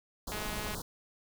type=band-stop noise; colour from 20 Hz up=pink; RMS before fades=-39 dBFS; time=0.27-0.82 s; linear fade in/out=5 ms; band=1400 to 3700 Hz; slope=48 dB/octave
type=click train; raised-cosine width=0.3 ms; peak=-24 dBFS; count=91; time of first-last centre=0.32-0.747 s; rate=211 Hz
effects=none